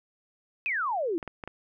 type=exponential sweep; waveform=sine; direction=down; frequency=2611 to 311.1 Hz; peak=-26 dBFS; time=0.66-1.18 s; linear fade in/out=0 ms
type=clicks; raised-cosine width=0.5 ms; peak=-22 dBFS; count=4; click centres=1.228 / 1.277 / 1.438 / 1.476 s
effects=none